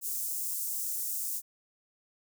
white high-pass noise, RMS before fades -34 dBFS, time 0.01-1.42 s, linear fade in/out 50 ms, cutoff 6800 Hz, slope 24 dB/octave, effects none

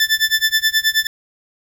20% pulse tone with tremolo, 1760 Hz, A6, in tune, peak -6 dBFS, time 0-1.07 s, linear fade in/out 2 ms, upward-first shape sine, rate 9.4 Hz, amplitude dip 95%, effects 7-bit

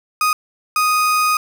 35% pulse tone bursts at uneven times, 1244.5 Hz, D#6, in tune, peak -12 dBFS, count 2, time 0.21-0.33 / 0.76-1.37 s, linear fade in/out 2 ms, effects none

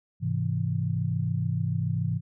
sine chord, Ab augmented, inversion none, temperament equal, 103.83 / 130.81 / 164.81 Hz, Ab2 / C3 / E3, 0 / 0 / 0 cents, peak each -29 dBFS, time 0.2-2.21 s, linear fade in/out 50 ms, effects none

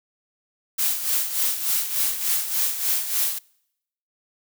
blue noise with tremolo, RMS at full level -21 dBFS, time 0.78-3.39 s, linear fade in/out 10 ms, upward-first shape sine, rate 3.4 Hz, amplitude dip 65%, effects noise-tail reverb RT60 0.8 s tail -26 dB re dry

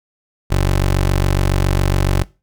20% pulse tone, 47.21 Hz, F#1, 36 cents sharp, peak -8 dBFS, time 0.5-2.24 s, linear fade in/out 20 ms, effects noise-tail reverb RT60 0.3 s tail -22 dB re dry

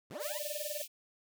15% pulse linear sweep, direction up, 85.8 to 1050 Hz, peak -38 dBFS, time 0.1-0.39 s, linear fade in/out 10 ms
triangle tone with tremolo, 595 Hz, D5, 22 cents sharp, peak -33 dBFS, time 0.15-0.82 s, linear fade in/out 5 ms, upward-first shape sine, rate 20 Hz, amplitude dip 100%
white high-pass noise, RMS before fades -41 dBFS, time 0.19-0.88 s, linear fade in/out 50 ms, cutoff 2300 Hz, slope 96 dB/octave
effects none

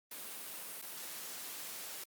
white noise with dropouts, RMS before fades -45 dBFS, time 0.11-2.04 s, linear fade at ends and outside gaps 5 ms, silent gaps 0.816-0.822 s, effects high-pass 200 Hz 12 dB/octave + Opus 32 kbps

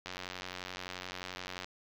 click train, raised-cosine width 0.2 ms, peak -22 dBFS, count 146, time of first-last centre 0.06-1.645 s, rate 91.5 Hz, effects low-pass 5000 Hz 12 dB/octave + 8-bit

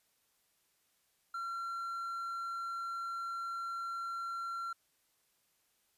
triangle tone, 1366 Hz, F6, 39 cents flat, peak -35 dBFS, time 1.34-4.73 s, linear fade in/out 5 ms, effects white hiss -75 dBFS RMS until 5.97 s + resampled to 32000 Hz

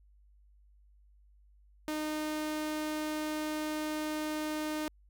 sawtooth tone, 306.7 Hz, D#4, 25 cents flat, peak -29 dBFS, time 1.88-4.88 s, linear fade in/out 0 ms, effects added 50 Hz sine -59 dBFS peak until 5.09 s

